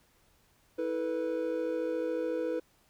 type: chord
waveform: triangle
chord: E suspended fourth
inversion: none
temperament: equal with one note detuned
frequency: 324.7 / 440 / 493.9 Hz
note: E4 / A4 / B4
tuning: -26 / 0 / 0 cents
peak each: -33 / -36 / -30 dBFS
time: 0.78-2.6 s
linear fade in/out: 10 ms
effects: pink hiss -67 dBFS RMS until 2.89 s